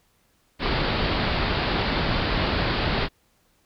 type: low-pass noise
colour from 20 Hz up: pink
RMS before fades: -24 dBFS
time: 0.59-3.09 s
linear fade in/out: 50 ms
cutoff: 4800 Hz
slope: 96 dB/octave
effects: pink hiss -65 dBFS RMS until 3.65 s